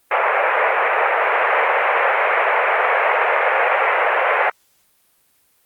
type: band-pass noise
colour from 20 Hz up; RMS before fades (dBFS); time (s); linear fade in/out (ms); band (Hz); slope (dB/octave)
pink; -17; 0.11-4.5; 5; 480 to 2400; 48
effects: white hiss -60 dBFS RMS until 5.65 s + Opus 32 kbps